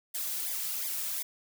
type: noise with flanger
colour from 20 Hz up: blue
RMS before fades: -34 dBFS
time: 0.14-1.23 s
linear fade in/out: 10 ms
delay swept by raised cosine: 0.7 to 2.8 ms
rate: 2.8 Hz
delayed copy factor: -0.9
effects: none